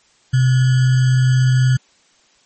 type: tone with sample-and-hold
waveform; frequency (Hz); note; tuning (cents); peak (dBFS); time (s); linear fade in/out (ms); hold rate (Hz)
sine; 128.3; C3; -34; -10; 0.33-1.77; 10; 1575
effects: white hiss -55 dBFS RMS until 2.45 s + MP3 32 kbps